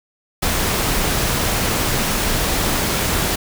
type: noise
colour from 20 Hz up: pink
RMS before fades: -19 dBFS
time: 0.42-3.36 s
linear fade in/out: 10 ms
effects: none